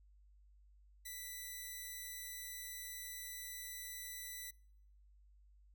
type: tone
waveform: 5% pulse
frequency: 1981 Hz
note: B6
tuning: 5 cents sharp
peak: -35 dBFS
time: 1.05-4.51 s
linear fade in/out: 10 ms
effects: noise-tail reverb RT60 0.8 s tail -26 dB re dry + added 50 Hz sine -62 dBFS peak until 5.74 s